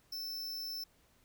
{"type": "tone", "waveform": "square", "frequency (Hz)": 5310, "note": "E8", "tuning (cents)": 12, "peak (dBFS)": -39, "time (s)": [0.12, 0.84], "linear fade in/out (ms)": 5, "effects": ["pink hiss -69 dBFS RMS until 1.24 s"]}